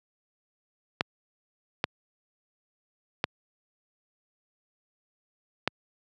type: clicks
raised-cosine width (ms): 0.3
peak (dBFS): -7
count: 4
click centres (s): 1.009 / 1.841 / 3.241 / 5.676
effects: high-pass 100 Hz 12 dB/octave